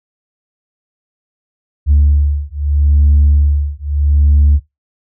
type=beating tone pair; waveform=sine; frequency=72.2 / 72.98 Hz; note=D2 / D2; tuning=-29 / -10 cents; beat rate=0.78 Hz; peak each=-10 dBFS; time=1.86-4.6 s; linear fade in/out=50 ms; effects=noise-tail reverb RT60 0.2 s tail -21 dB re dry + tanh soft clip ceiling -3 dBFS